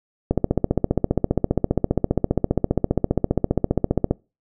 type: click train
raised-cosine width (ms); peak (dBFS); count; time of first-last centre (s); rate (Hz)
2; -4; 58; 0.31-4.11; 15
effects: noise-tail reverb RT60 0.3 s tail -26 dB re dry